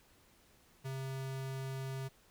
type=tone; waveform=square; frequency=133.5 Hz; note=C3; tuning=35 cents sharp; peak=-39 dBFS; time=0.84-2.09 s; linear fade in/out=20 ms; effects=pink hiss -66 dBFS RMS until 2.3 s